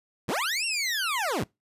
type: linear two-way sweep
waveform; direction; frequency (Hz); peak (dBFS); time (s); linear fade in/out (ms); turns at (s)
20% pulse; up then down; 67.3 to 2794 to 67.3; -21; 0.28-1.44; 10; 0.65
effects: noise-tail reverb RT60 0.2 s tail -23 dB re dry + resampled to 32000 Hz